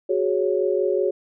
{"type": "chord", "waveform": "sine", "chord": "F# suspended second", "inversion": "none", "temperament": "equal", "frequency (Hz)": [370, 415.3, 554.4], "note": ["F#4", "G#4", "C#5"], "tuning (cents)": [0, 0, 0], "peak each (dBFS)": [-22, -23, -24], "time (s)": [0.09, 1.11], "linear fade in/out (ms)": 10, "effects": []}